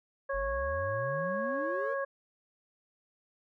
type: harmonic tone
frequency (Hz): 550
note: C#5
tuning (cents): -14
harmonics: 1 / 2 / 3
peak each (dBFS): -32 / -37 / -38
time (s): 0.29-2.05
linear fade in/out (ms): 10
type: exponential sweep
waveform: triangle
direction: up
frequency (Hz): 43.65 to 491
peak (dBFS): -35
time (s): 0.33-1.95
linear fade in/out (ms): 20
effects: none

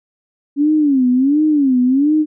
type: tone with vibrato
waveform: sine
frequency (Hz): 277.2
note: C#4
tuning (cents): 0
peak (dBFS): -10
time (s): 0.56-2.26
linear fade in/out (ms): 50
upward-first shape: sine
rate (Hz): 1.4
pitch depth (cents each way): 190
effects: none

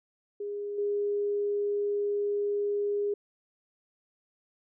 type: tone with level steps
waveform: sine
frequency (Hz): 409.2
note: G#4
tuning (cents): -26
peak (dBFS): -32 / -26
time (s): 0.4-3.14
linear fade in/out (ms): 5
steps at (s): 0.78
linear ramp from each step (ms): 5
effects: none

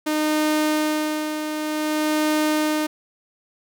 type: tone with tremolo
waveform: sawtooth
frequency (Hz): 306.3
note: D#4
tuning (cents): -27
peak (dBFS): -14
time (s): 0.06-2.87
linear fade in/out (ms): 10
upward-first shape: sine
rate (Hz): 0.54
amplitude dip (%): 55
effects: none

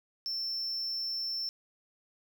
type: tone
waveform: triangle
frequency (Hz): 5370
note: E8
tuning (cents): +31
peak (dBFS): -31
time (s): 0.26-1.49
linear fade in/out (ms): 0
effects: none

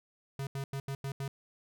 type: tone bursts at uneven times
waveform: square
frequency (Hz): 137.2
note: C#3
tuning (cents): -17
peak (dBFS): -35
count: 6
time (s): 0.39-0.47 / 0.55-0.64 / 0.73-0.8 / 0.88-0.95 / 1.04-1.12 / 1.2-1.28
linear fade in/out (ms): 2
effects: none

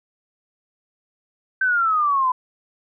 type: exponential sweep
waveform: sine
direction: down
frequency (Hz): 1558 to 998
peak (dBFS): -16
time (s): 1.61-2.32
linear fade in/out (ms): 5
effects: none

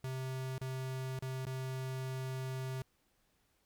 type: tone with dropouts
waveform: square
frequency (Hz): 130.81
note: C3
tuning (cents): 0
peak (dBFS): -38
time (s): 0.04-2.82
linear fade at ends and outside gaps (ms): 2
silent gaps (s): 0.581-0.613 / 1.191-1.223 / 1.454-1.466
effects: pink hiss -75 dBFS RMS until 3.65 s

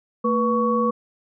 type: tone cluster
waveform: sine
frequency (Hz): 225.4 / 487.8 / 1120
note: A3 / B4 / C#6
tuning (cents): +42 / -21 / +18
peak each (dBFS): -22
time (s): 0.24-0.91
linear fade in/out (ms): 10
effects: none

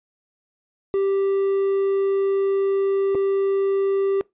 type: tone with dropouts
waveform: triangle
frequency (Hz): 392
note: G4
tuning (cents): 0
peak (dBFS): -16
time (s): 0.94-4.21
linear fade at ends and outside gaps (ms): 0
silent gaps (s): 3.148-3.153
effects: noise-tail reverb RT60 0.2 s tail -23 dB re dry + resampled to 8000 Hz

